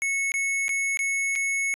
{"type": "tone with dropouts", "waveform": "square", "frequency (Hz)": 2200, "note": "C#7", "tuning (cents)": -14, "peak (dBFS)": -24, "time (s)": [0.02, 1.74], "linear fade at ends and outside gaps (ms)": 0, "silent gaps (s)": [[0.319, 0.34], [0.682, 0.692], [0.972, 0.991], [1.354, 1.359]], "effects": ["resampled to 32000 Hz"]}